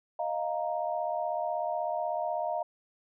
sine chord, Eb suspended second, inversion none, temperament equal, 622.3 / 698.5 / 932.3 Hz, Eb5 / F5 / Bb5, 0 / 0 / 0 cents, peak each -33 / -32 / -36 dBFS, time 0.19-2.63 s, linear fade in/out 5 ms, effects none

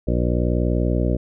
harmonic tone, 60.3 Hz, B1, 41 cents flat, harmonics 1 / 2 / 3 / 4 / 5 / 6 / 8 / 9 / 10, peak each -21 / -24 / -26 / -27 / -28 / -29 / -30 / -31 / -31 dBFS, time 0.07-1.17 s, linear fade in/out 10 ms, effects none

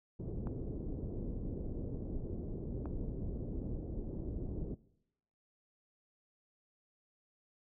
pink low-pass noise, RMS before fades -40 dBFS, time 0.19-4.75 s, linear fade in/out 10 ms, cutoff 430 Hz, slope 24 dB/octave
clicks, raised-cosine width 1 ms, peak -31 dBFS, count 2, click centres 0.471 / 2.857 s
effects noise-tail reverb RT60 0.8 s tail -20 dB re dry

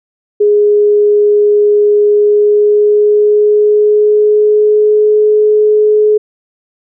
sine tone with pitch glide, 415.3 to 424.5 Hz, G#4 to G#4, 0 to +38 cents, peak -5 dBFS, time 0.4-6.18 s, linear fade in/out 10 ms, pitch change +38 cents, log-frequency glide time 2.07-5.24 s, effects none

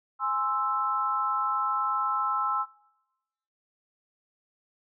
sine chord, Ab augmented, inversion none, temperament equal, 830.6 / 1046.5 / 1318.5 Hz, Ab5 / C6 / E6, 0 / 0 / 0 cents, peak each -33 / -30 / -27 dBFS, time 0.19-2.66 s, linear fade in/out 50 ms, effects noise-tail reverb RT60 1.0 s tail -24 dB re dry

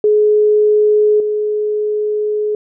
sine tone with level steps, 422.4 Hz, G#4, 29 cents sharp, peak -8 / -14 dBFS, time 0.04-2.55 s, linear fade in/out 2 ms, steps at 1.2 s, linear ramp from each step 2 ms, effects none

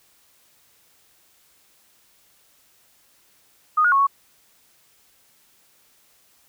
sine tone with pitch steps, 1238 / 1440 / 1100 / 1112 Hz, D#6 / F#6 / C#6 / C#6, -9 / -47 / -14 / +5 cents, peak -14 dBFS, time 3.77-4.07 s, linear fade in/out 10 ms, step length 75 ms, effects white hiss -59 dBFS RMS until 6.48 s

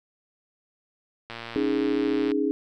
click train, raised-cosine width 0.3 ms, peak -20 dBFS, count 119, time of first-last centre 1.3-2.317 s, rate 116 Hz
sine chord, C# suspended second, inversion none, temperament equal, 277.2 / 311.1 / 415.3 Hz, C#4 / D#4 / G#4, 0 / 0 / 0 cents, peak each -26 dBFS, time 1.56-2.51 s, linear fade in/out 0 ms
effects none

